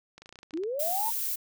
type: clicks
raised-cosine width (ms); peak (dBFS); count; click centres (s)
0.2; -30; 12; 0.18 / 0.22 / 0.259 / 0.292 / 0.326 / 0.357 / 0.389 / 0.431 / 0.508 / 0.538 / 0.574 / 0.636
type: linear sweep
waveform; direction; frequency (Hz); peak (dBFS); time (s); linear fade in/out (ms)
sine; up; 290.8 to 932.3; -29; 0.53-1.11; 20
type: noise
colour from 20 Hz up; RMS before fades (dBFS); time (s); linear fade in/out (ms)
violet; -31; 0.79-1.36; 10
effects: none